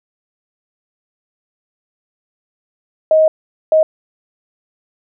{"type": "tone bursts at uneven times", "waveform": "sine", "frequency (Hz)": 629, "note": "D#5", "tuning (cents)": 19, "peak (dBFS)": -7, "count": 2, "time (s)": [[3.11, 3.28], [3.72, 3.83]], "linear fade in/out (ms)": 2, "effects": []}